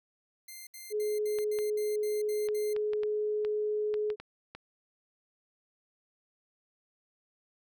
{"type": "tone bursts", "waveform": "5% pulse", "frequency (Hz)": 2093, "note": "C7", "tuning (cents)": 0, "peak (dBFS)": -34, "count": 9, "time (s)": [0.48, 2.734], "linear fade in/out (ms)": 5, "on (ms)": 190, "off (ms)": 68}
{"type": "tone", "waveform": "sine", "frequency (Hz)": 423, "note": "G#4", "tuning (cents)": 32, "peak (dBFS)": -28, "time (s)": [0.9, 4.16], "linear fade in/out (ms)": 50}
{"type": "clicks", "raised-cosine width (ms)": 0.3, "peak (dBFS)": -27, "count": 11, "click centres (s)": [1.387, 1.588, 2.487, 2.764, 2.934, 3.034, 3.449, 3.941, 4.102, 4.2, 4.55]}
{"effects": []}